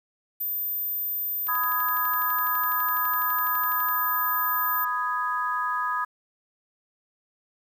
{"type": "tone", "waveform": "sine", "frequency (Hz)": 13770, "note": "A9", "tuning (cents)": -39, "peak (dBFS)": -26, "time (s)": [0.4, 4.85], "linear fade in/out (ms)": 10}
{"type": "click train", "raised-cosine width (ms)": 0.2, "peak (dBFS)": -27, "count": 30, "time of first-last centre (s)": [1.47, 3.887], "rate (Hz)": 12}
{"type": "chord", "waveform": "sine", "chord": "G# minor", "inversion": "first", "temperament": "just", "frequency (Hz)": [996.7, 1245.9, 1661.2], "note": ["B5", "D#6", "G#6"], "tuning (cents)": [16, 2, 0], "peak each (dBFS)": [-29, -27, -31], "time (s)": [1.48, 6.05], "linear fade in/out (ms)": 10}
{"effects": ["9-bit"]}